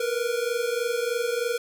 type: tone pair together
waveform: square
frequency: 464.7 / 487.9 Hz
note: A#4 / B4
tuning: -5 / -21 cents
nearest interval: minor second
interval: 84 cents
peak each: -28 dBFS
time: 0-1.58 s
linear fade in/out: 5 ms
effects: none